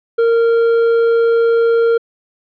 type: tone with hard clipping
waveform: sine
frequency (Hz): 462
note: A#4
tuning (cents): -16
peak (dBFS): -11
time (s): 0.18-1.98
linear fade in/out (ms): 10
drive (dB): 5
effects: resampled to 11025 Hz